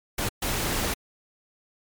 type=noise bursts at uneven times; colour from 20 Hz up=pink; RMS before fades=-27 dBFS; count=2; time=0.18-0.29 / 0.42-0.94 s; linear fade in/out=5 ms; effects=MP3 96 kbps